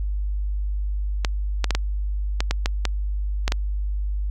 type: clicks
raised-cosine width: 0.2 ms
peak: -5 dBFS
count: 10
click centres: 1.248 / 1.643 / 1.707 / 1.75 / 2.405 / 2.51 / 2.659 / 2.853 / 3.479 / 3.521 s
effects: added 50 Hz sine -22 dBFS peak until 4.3 s